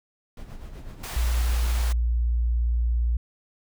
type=noise with tremolo; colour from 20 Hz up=brown; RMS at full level=-36 dBFS; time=0.37-1.83 s; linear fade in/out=2 ms; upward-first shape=sine; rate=8 Hz; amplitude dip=55%
type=high-pass noise; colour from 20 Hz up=pink; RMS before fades=-37 dBFS; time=1.03-1.93 s; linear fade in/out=10 ms; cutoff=600 Hz; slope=12 dB/octave
type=tone; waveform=sine; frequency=58.7 Hz; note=A#1; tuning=13 cents sharp; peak=-20 dBFS; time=1.16-3.17 s; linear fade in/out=5 ms
effects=none